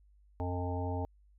harmonic tone with a mistuned harmonic, 89.4 Hz, F2, 41 cents sharp, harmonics 1 / 3 / 5 / 7 / 9 / 10, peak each -34 / -40 / -42 / -43 / -42 / -45 dBFS, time 0.4-1.05 s, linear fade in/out 0 ms, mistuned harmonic 1, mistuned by -19 cents, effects added 50 Hz sine -60 dBFS peak until 1.38 s

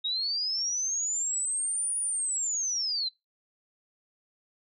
sine linear two-way sweep, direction up then down, 3729 to 9690 to 3994 Hz, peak -27 dBFS, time 0.04-3.09 s, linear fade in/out 10 ms, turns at 1.98 s, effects noise-tail reverb RT60 0.2 s tail -23 dB re dry

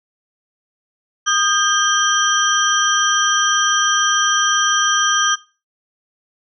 sine tone cluster, 1233 / 1595 / 3163 / 5870 Hz, D#6 / G6 / G7 / F#8, -16 / +30 / +15 / -15 cents, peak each -19 dBFS, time 1.26-5.36 s, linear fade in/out 20 ms, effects noise-tail reverb RT60 0.3 s tail -17 dB re dry

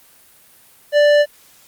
triangle tone with tanh clipping, 587.3 Hz, D5, in tune, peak -11 dBFS, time 0.92-1.26 s, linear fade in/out 50 ms, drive 18 dB, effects white hiss -49 dBFS RMS until 1.67 s + Opus 32 kbps

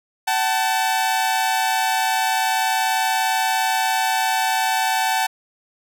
sawtooth tone pair together, 759.6 / 880 Hz, F#5 / A5, +45 / 0 cents, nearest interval minor third, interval 255 cents, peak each -17 dBFS, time 0.27-5.27 s, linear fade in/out 10 ms, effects none

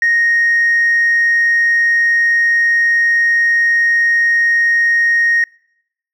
triangle tone with tanh clipping, 1864.7 Hz, A#6, in tune, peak -10 dBFS, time 0.02-5.44 s, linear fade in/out 2 ms, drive 5 dB, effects noise-tail reverb RT60 0.8 s tail -26 dB re dry

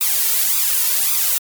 blue noise with flanger, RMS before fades -17 dBFS, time 0.01-1.38 s, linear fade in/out 0 ms, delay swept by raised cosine 0.81 to 2.21 ms, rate 1.8 Hz, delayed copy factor +0.95, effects MP3 96 kbps

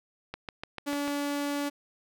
click train, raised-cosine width 0.3 ms, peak -20 dBFS, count 6, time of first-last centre 0.34-1.079 s, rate 6.77 Hz
sawtooth tone, 286.9 Hz, D4, 40 cents flat, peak -25 dBFS, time 0.86-1.7 s, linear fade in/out 20 ms
effects none

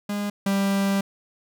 45% pulse tone pair in turn, 204.6 / 196.91 Hz, G#3 / G3, -26 / +8 cents, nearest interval minor second, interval 66 cents, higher first, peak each -25 / -20 dBFS, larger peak second, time 0.09-0.3 / 0.46-1.01 s, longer second, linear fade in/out 5 ms, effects none

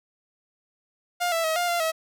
sawtooth tone with pitch steps, 706 / 661 / 638 / 704 / 692 / 644 Hz, F5 / E5 / D#5 / F5 / F5 / E5, +19 / +5 / +43 / +14 / -16 / -41 cents, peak -19 dBFS, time 1.2-1.92 s, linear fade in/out 20 ms, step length 120 ms, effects none

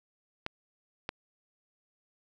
clicks, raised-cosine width 0.3 ms, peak -17 dBFS, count 2, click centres 0.464 / 1.091 s, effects none

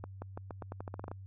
accelerating click train, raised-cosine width 1 ms, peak -27 dBFS, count 13, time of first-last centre 0.04-1.115 s, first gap 180 ms, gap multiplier 0.86, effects added 96 Hz sine -45 dBFS peak until 1.26 s

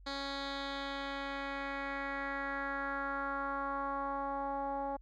10% pulse tone with low-pass filter sweep, 277.2 Hz, C#4, in tune, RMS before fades -38 dBFS, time 0.06-4.97 s, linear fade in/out 10 ms, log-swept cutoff 4400 to 770 Hz, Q 2.9, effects added 46 Hz sine -53 dBFS peak until 5.01 s

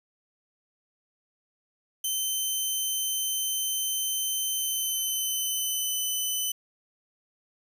10% pulse tone with pitch glide, 3080 to 3020 Hz, G7 to F#7, -31 to +35 cents, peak -19 dBFS, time 2.04-6.52 s, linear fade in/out 5 ms, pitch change -34 cents, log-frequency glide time 4.53-5.94 s, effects none

